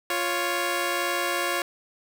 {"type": "tone pair together", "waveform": "10% pulse", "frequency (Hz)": [349.2, 554.7], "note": ["F4", "C#5"], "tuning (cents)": [0, 1], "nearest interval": "minor sixth", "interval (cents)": 801, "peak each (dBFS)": -19, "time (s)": [0.1, 1.62], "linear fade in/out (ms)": 2, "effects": []}